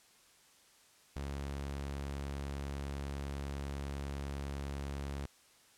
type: tone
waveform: sawtooth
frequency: 70 Hz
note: C#2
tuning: 18 cents sharp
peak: -34 dBFS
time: 1.16-5.26 s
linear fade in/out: 0 ms
effects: white hiss -64 dBFS RMS until 5.77 s + low-pass 10000 Hz 12 dB/octave